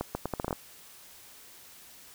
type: accelerating click train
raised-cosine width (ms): 1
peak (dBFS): -16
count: 9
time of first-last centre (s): 0.01-0.528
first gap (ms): 140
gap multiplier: 0.76
effects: white hiss -52 dBFS RMS until 2.14 s